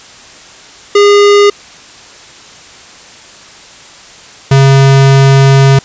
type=tone pair in turn; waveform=square; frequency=408 / 136.15 Hz; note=G#4 / C#3; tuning=-31 / -31 cents; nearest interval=octave + perfect fifth; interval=1900 cents; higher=first; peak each=-3 dBFS; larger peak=neither; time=0.95-1.5 / 4.51-5.79 s; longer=second; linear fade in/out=5 ms; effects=white hiss -34 dBFS RMS until 5.84 s + resampled to 16000 Hz